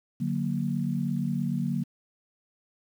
sine chord, D augmented, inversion none, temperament equal with one note detuned, 146.83 / 183.83 / 233.1 Hz, D3 / F#3 / A#3, 0 / -11 / 0 cents, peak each -30 dBFS, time 0.2-1.84 s, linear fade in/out 10 ms, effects 9-bit

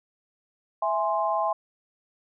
sine chord, E augmented, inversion none, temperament equal, 659.3 / 830.6 / 1046.5 Hz, E5 / G#5 / B#5, 0 / 0 / 0 cents, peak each -27 dBFS, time 0.82-1.53 s, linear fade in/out 5 ms, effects none

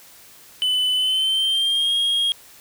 triangle tone with pitch glide, 3009 to 3262 Hz, F#7 to G#7, +28 to -32 cents, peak -16 dBFS, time 0.62-2.32 s, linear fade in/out 0 ms, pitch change +140 cents, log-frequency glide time 0.95-1.94 s, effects white hiss -47 dBFS RMS until 2.6 s

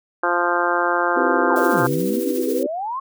harmonic tone, 174.61 Hz, F3, in tune, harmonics 2 / 3 / 4 / 5 / 6 / 7 / 8 / 9, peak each -25 / -25 / -25 / -25 / -25 / -25 / -25 / -25 dBFS, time 0.23-1.87 s, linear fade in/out 5 ms
sine chord, C major seventh, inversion none, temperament just, 261.6 / 327 / 392.4 / 490.5 Hz, C4 / E4 / G4 / B4, 0 / -14 / +2 / -12 cents, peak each -25 dBFS, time 1.16-2.67 s, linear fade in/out 10 ms
sine exponential two-way sweep, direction down then up, 1108.7 to 123.6 to 1108.7 Hz, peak -23 dBFS, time 1.49-3 s, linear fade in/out 10 ms, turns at 1.83 s
blue noise with tremolo, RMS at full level -33 dBFS, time 1.56-2.63 s, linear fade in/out 0 ms, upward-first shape sine, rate 14 Hz, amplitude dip 45%
effects none

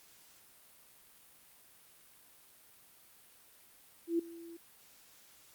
sine tone with ADSR envelope, 336.5 Hz, E4, 36 cents sharp, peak -26 dBFS, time 4.07-4.57 s, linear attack 120 ms, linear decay 7 ms, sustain -20 dB, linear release 7 ms, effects white hiss -61 dBFS RMS until 5.54 s + Opus 48 kbps

